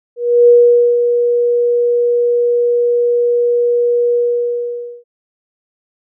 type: tone with ADSR envelope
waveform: sine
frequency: 480 Hz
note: B4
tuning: 49 cents flat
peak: -3 dBFS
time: 0.16-5.04 s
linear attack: 320 ms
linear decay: 490 ms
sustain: -7 dB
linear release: 890 ms
effects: none